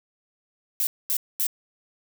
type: noise bursts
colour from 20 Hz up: violet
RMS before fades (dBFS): -24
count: 3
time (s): 0.8-1.467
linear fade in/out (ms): 0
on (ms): 69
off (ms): 230
effects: none